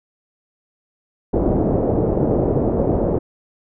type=low-pass noise; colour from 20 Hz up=white; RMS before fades=-18 dBFS; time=1.33-3.19 s; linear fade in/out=10 ms; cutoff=540 Hz; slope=24 dB/octave; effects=none